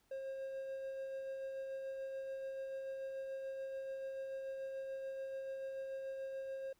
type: tone with tremolo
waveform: triangle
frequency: 536 Hz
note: C5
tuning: 42 cents sharp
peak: -38 dBFS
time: 0.11-6.73 s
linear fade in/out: 5 ms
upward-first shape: sine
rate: 6.9 Hz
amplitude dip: 25%
effects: pink hiss -75 dBFS RMS until 6.79 s